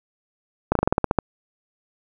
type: slowing click train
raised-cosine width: 1 ms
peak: -3 dBFS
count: 10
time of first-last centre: 0.72-1.187 s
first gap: 33 ms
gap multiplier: 1.11
effects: none